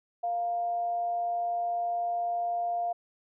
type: tone with amplitude modulation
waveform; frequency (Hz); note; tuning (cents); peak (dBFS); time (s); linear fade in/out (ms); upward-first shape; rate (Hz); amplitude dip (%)
sine; 699; F5; +1; -26; 0.23-2.93; 10; sine; 232; 25
effects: none